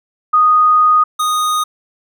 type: tone pair in turn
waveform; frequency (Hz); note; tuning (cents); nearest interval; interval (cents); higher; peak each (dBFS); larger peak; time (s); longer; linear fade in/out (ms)
sine / square; 1240 / 1240; D#6 / D#6; -6 / -6; unison; 0; neither; -7 / -14; first; 0.33-1.04 / 1.19-1.64; first; 10
effects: none